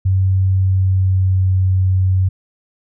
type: tone with pitch glide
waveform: sine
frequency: 94.8 to 93.66 Hz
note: F#2 to F#2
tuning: +43 to +22 cents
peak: -11 dBFS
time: 0.05-2.29 s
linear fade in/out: 10 ms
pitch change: -21 cents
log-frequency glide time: 0.56-1.49 s
effects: none